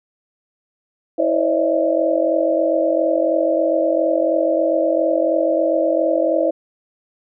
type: tone cluster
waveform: sine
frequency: 326.3 / 523 / 566 / 610 / 658 Hz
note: E4 / C5 / C#5 / D#5 / E5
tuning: -18 / -1 / +36 / -34 / -3 cents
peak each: -21 dBFS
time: 1.18-6.51 s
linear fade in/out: 10 ms
effects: none